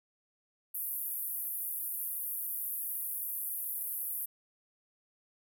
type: band-pass noise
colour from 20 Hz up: white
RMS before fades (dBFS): -37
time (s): 0.74-4.26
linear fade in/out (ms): 10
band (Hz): 11000 to 15000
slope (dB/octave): 48
effects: none